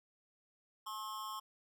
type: tone with amplitude modulation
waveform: square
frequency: 1073 Hz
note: C6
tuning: 43 cents sharp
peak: -38 dBFS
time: 0.86-1.4 s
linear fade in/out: 10 ms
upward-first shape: sine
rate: 215 Hz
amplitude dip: 85%
effects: none